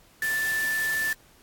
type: tone in noise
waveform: sine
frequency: 1760 Hz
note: A6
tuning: in tune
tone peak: -24 dBFS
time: 0.22-1.13 s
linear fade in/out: 2 ms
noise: white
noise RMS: -35 dBFS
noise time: 0.22-1.13 s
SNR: +8 dB
effects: pink hiss -57 dBFS RMS until 1.42 s + AAC 64 kbps